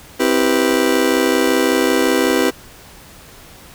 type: chord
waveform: 40% pulse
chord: C major seventh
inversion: none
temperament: just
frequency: 261.6 / 327 / 392.4 / 490.5 Hz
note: C4 / E4 / G4 / B4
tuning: 0 / -14 / +2 / -12 cents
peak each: -18 dBFS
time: 0.19-2.51 s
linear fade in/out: 20 ms
effects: pink hiss -41 dBFS RMS until 3.74 s